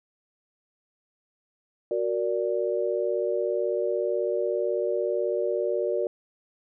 sine chord, Gb augmented, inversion none, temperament equal with one note detuned, 370 / 466.2 / 584.3 Hz, Gb4 / Bb4 / D5, 0 / 0 / -9 cents, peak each -28 dBFS, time 1.91-6.07 s, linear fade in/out 2 ms, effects none

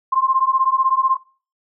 sine beating tone pair, 1048 / 1064 Hz, C6 / C6, +2 / +29 cents, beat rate 16 Hz, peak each -17 dBFS, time 0.12-1.17 s, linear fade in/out 10 ms, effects noise-tail reverb RT60 0.4 s tail -22 dB re dry

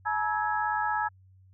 sine tone cluster, 854 / 951 / 1304 / 1664 Hz, G#5 / A#5 / E6 / G#6, +48 / +34 / -19 / +3 cents, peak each -29 / -33 / -32 / -32 dBFS, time 0.05-1.09 s, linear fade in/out 20 ms, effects added 94 Hz sine -54 dBFS peak until 1.53 s

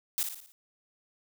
blue noise with echo, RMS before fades -29 dBFS, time 0.18-0.23 s, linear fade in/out 0 ms, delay 58 ms, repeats 5, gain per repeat -6 dB, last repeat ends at 0.52 s, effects none

